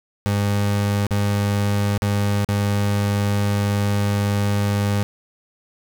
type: tone with dropouts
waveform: 30% pulse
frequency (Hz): 101.8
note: G#2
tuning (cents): -34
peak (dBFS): -15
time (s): 0.26-5.03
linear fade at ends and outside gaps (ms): 0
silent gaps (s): 1.067-1.108 / 1.978-2.021 / 2.447-2.488
effects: none